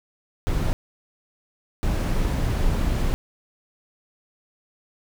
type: noise bursts at uneven times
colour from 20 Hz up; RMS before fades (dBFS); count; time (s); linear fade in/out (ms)
brown; -22; 2; 0.47-0.73 / 1.83-3.14; 0
effects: none